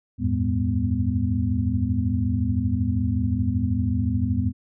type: tone cluster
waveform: sine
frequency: 82.4 / 94.5 / 107.8 / 203.7 / 248.5 Hz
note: E2 / F#2 / A2 / G#3 / B3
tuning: 0 / +37 / -35 / -33 / +11 cents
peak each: -26 / -29 / -25 / -29 / -26 dBFS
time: 0.18-4.53 s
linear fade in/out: 50 ms
effects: none